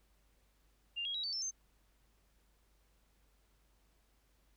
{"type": "tone with pitch steps", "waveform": "sine", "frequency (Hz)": [2797, 3288, 3865, 4544, 5341, 6279], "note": ["F7", "G#7", "B7", "C#8", "E8", "G8"], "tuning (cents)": [2, -18, -38, 42, 22, 2], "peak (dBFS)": -36, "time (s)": [0.96, 1.512], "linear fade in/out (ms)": 20, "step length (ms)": 92, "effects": ["added 50 Hz sine -70 dBFS peak until 4.56 s", "pink hiss -75 dBFS RMS until 4.56 s"]}